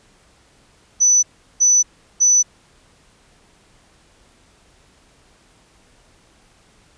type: tone bursts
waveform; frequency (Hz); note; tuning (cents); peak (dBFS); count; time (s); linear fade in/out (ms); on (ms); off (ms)
sine; 5980; F#8; +17; -10; 3; 1-2.43; 20; 230; 370
effects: pink hiss -54 dBFS RMS until 6.97 s + resampled to 22050 Hz